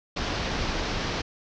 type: low-pass noise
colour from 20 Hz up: pink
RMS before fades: -29 dBFS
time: 0.16-1.22 s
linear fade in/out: 10 ms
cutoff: 5800 Hz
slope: 48 dB/octave
effects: none